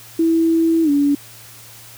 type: tone with pitch glide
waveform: sine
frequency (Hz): 328.2 to 285.7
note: E4 to D4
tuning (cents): -8 to -48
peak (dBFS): -12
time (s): 0.19-1.15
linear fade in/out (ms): 5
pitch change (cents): -240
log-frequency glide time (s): 0.83-0.9
effects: added 114 Hz sine -47 dBFS peak until 1.97 s + white hiss -41 dBFS RMS until 1.97 s